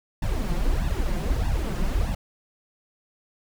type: noise with flanger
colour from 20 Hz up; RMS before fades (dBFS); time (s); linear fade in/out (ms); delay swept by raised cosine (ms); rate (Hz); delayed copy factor
brown; -24; 0.22-2.15; 5; 1.1 to 5.7; 1.6; +1
effects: none